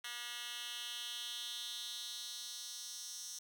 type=tone with high-pass filter sweep; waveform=10% pulse; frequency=240 Hz; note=B3; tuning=49 cents flat; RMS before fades=-45 dBFS; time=0.04-3.39 s; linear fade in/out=5 ms; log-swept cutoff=2300 to 5700 Hz; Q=2.8; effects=none